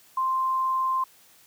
sine tone, 1046.5 Hz, C6, in tune, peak -22 dBFS, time 0.17-1.04 s, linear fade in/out 5 ms, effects white hiss -56 dBFS RMS until 1.46 s + high-pass 80 Hz 12 dB/octave

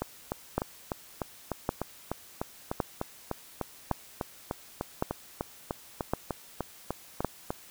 two click trains, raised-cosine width 1 ms, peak -12 / -16 dBFS, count 7 / 26, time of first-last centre 0.58-7.247 / 0.02-7.505 s, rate 0.9 / 3.34 Hz, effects white hiss -52 dBFS RMS until 7.7 s

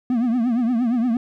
triangle tone with vibrato, 239.1 Hz, A#3, 44 cents sharp, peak -15 dBFS, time 0.1-1.17 s, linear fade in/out 2 ms, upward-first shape triangle, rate 8.6 Hz, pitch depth 150 cents each way, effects none

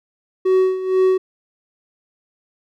triangle tone with tremolo, 374.9 Hz, F#4, 23 cents sharp, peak -9 dBFS, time 0.45-1.18 s, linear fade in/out 10 ms, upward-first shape sine, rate 2.1 Hz, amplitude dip 75%, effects none

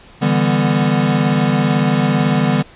square chord, E minor seventh, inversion third, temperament equal with one note detuned, 146.83 / 164.81 / 198.85 / 246.9 Hz, D3 / E3 / G3 / B3, 0 / 0 / +25 / 0 cents, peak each -18 / -20 / -19 / -19 dBFS, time 0.21-2.63 s, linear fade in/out 20 ms, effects pink hiss -43 dBFS RMS until 2.75 s + resampled to 8000 Hz

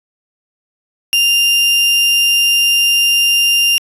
35% pulse tone, 2794 Hz, F7, in tune, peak -8 dBFS, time 1.13-3.78 s, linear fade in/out 0 ms, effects resampled to 32000 Hz

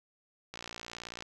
click train, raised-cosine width 0.2 ms, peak -24 dBFS, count 41, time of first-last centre 0.54-1.224 s, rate 58.5 Hz, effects none

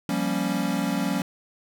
square chord, G half-diminished seventh, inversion third, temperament equal, 174.61 / 196 / 233.1 / 277.2 Hz, F3 / G3 / Bb3 / Db4, 0 / 0 / 0 / 0 cents, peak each -31 / -29 / -31 / -29 dBFS, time 0.09-1.22 s, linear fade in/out 2 ms, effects none

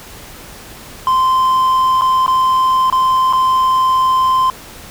triangle tone with dropouts, 1038 Hz, C6, 14 cents flat, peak -8 dBFS, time 1.07-4.5 s, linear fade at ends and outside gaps 1 ms, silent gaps 2.011-2.019 / 2.263-2.279 / 2.9-2.925 / 3.327-3.333 s, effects pink hiss -35 dBFS RMS until 4.9 s

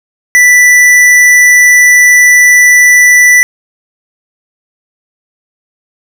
triangle tone with hard clipping, 1975.5 Hz, B6, in tune, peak -3 dBFS, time 0.35-3.43 s, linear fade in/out 0 ms, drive 16 dB, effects none

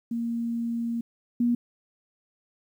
sine tone pair in turn, 233.1 / 239.2 Hz, A#3 / A#3, 0 / +45 cents, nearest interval unison, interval 45 cents, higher second, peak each -26 / -20 dBFS, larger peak second, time 0.11-1.01 / 1.4-1.55 s, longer first, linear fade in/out 5 ms, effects 10-bit

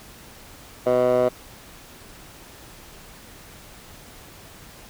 15% pulse tone with band-pass filter, 124.9 Hz, B2, 20 cents sharp, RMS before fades -19 dBFS, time 0.86-1.29 s, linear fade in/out 10 ms, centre 630 Hz, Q 4.1, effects pink hiss -45 dBFS RMS until 4.89 s

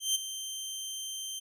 20% pulse tone with ADSR envelope, 3133 Hz, G7, 2 cents flat, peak -19 dBFS, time 0-1.4 s, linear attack 150 ms, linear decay 18 ms, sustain -12 dB, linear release 17 ms, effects none

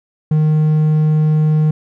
triangle tone, 154.2 Hz, D#3, 15 cents flat, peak -8 dBFS, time 0.31-1.71 s, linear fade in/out 5 ms, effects none

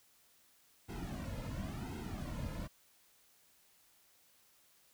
brown noise with flanger, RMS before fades -42 dBFS, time 0.88-2.68 s, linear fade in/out 20 ms, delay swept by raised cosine 1.7 to 2.64 ms, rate 0.94 Hz, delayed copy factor -0.95, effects white hiss -68 dBFS RMS until 4.93 s

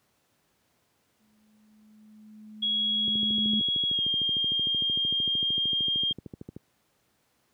sine tone with exponential growth, 214.3 Hz, A3, 45 cents flat, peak -25 dBFS, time 1.2-3.6 s, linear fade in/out 5 ms, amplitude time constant 520 ms
sine tone with pitch glide, 3322 to 3214 Hz, G#7 to G7, 0 to +43 cents, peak -24 dBFS, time 2.62-6.13 s, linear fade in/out 10 ms, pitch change -57 cents, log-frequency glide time 3.88-4.06 s
click train, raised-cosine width 3 ms, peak -25 dBFS, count 47, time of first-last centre 3.08-6.565 s, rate 13.2 Hz
effects pink hiss -70 dBFS RMS until 7.53 s + high-pass 100 Hz 12 dB/octave

